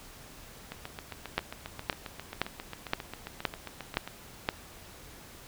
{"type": "two click trains", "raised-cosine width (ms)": 0.3, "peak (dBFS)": [-22, -10], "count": [26, 7], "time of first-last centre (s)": [[0.72, 4.076], [1.38, 4.489]], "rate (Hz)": [7.45, 1.93], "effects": ["pink hiss -50 dBFS RMS until 5.47 s"]}